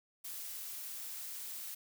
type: noise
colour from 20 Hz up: blue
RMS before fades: -44 dBFS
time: 0.24-1.75 s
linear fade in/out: 10 ms
effects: none